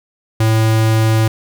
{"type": "tone", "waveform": "square", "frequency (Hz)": 110.9, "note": "A2", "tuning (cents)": 14, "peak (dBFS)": -11, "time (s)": [0.4, 1.28], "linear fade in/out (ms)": 5, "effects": []}